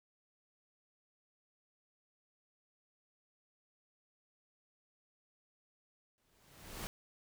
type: noise with exponential growth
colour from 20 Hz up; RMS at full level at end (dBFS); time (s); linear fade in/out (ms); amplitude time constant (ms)
pink; -41; 6.18-6.87; 0; 150
effects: none